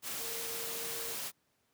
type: tone in noise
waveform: sine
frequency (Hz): 460.7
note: A#4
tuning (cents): -20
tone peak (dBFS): -46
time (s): 0.18-1.17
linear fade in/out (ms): 50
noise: white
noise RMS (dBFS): -39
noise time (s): 0.02-1.32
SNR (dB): -10
effects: pink hiss -75 dBFS RMS until 1.73 s + high-pass 100 Hz 12 dB/octave